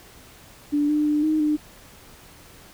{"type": "tone with pitch steps", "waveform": "sine", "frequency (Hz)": [292.4, 300.2, 298.3, 310.7, 301.5], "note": ["D4", "D4", "D4", "D#4", "D4"], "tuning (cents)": [-7, 38, 27, -2, 46], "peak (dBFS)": -18, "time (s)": [0.72, 1.57], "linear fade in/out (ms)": 20, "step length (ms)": 170, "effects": ["pink hiss -48 dBFS RMS until 2.73 s"]}